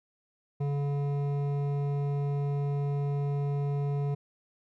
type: tone with hard clipping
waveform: sine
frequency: 142.4 Hz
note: C#3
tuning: 47 cents sharp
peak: -29 dBFS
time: 0.6-4.15 s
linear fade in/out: 10 ms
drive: 11 dB
effects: none